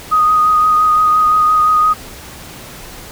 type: tone with vibrato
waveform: sine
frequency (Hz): 1244.5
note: D#6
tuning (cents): 0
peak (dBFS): -8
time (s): 0.11-1.94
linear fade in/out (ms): 20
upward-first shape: sine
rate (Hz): 5.8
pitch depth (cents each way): 16
effects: pink hiss -33 dBFS RMS until 3.11 s